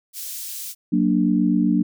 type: high-pass noise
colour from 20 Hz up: white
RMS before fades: -32 dBFS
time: 0.13-0.75 s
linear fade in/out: 50 ms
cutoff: 4400 Hz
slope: 12 dB/octave
type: chord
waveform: sine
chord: Gb augmented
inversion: none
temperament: equal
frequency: 185 / 233.1 / 293.7 Hz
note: Gb3 / Bb3 / D4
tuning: 0 / 0 / 0 cents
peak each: -20 dBFS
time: 0.92-1.83 s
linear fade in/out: 10 ms
effects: none